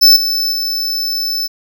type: tone with level steps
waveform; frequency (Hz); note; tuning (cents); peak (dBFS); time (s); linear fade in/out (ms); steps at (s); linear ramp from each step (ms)
square; 5274; E8; 0; -4 / -14 / -16; 0.01-1.48; 20; 0.16 / 0.52; 5
effects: none